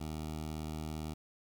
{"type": "tone with notch filter", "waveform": "15% pulse", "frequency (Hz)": 77.7, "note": "D#2", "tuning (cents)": -2, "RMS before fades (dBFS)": -40, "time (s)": [0, 1.14], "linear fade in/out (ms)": 10, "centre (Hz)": 1700, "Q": 1.8, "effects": ["11-bit"]}